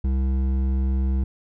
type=tone with hard clipping; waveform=triangle; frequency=65.8 Hz; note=C2; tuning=10 cents sharp; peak=-21 dBFS; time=0.04-1.24 s; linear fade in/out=5 ms; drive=13 dB; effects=none